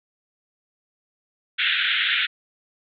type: band-pass noise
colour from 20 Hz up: white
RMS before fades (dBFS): -22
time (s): 1.58-2.27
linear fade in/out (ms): 20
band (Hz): 1400 to 3700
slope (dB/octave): 96
effects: none